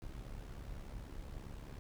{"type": "noise with amplitude modulation", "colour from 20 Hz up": "brown", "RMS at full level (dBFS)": -44, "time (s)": [0.02, 1.79], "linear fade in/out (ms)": 0, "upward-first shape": "sine", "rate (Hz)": 69.9, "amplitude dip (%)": 65, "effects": []}